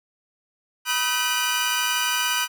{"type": "tone cluster", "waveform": "sawtooth", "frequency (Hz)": [975, 1263, 1527, 2420, 2942], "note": ["B5", "D#6", "G6", "D#7", "F#7"], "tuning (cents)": [-23, 26, -46, -49, -11], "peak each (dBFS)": [-25, -27, -23, -26, -23], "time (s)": [0.85, 2.48], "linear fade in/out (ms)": 50, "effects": []}